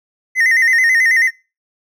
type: tone with vibrato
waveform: triangle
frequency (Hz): 1939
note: B6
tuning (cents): -32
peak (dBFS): -8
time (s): 0.35-1.31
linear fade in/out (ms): 50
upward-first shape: square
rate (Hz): 9.2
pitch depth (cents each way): 84
effects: noise-tail reverb RT60 0.3 s tail -22 dB re dry